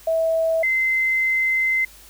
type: tone pair in turn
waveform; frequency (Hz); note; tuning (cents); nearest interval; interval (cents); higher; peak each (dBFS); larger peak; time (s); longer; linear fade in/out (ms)
sine; 651 / 2067; E5 / C7; -22 / -22; octave + minor sixth; 2000; second; -17; neither; 0.07-0.63 / 0.63-1.85; second; 5
effects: added 50 Hz sine -50 dBFS peak until 2.09 s + white hiss -47 dBFS RMS until 2.09 s